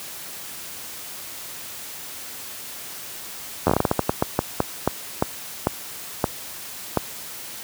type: slowing click train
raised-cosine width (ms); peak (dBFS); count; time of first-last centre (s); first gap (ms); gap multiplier
1; -3; 19; 3.67-6.973; 11; 1.28
effects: white hiss -36 dBFS RMS until 7.63 s + high-pass 60 Hz 12 dB/octave